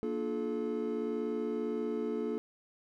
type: chord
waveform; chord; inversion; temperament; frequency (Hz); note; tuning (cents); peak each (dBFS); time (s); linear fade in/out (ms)
triangle; Bb major seventh; none; equal with one note detuned; 233.1 / 293.7 / 349.2 / 430.9; Bb3 / D4 / F4 / A4; 0 / 0 / 0 / -36; -35 / -38 / -38 / -33; 0.03-2.38; 0
effects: none